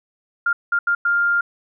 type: tone bursts at uneven times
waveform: sine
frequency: 1401 Hz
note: F6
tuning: 5 cents sharp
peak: -15 dBFS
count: 4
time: 0.46-0.53 / 0.72-0.79 / 0.87-0.95 / 1.05-1.41 s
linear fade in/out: 5 ms
effects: none